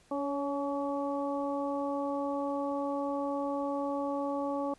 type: harmonic tone with a mistuned harmonic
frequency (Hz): 283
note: C#4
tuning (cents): +36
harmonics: 1 / 2 / 3 / 4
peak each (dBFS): -34 / -34 / -38 / -40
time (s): 0.11-4.74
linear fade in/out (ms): 5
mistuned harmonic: 2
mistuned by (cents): -20
effects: pink hiss -63 dBFS RMS until 4.78 s + resampled to 24000 Hz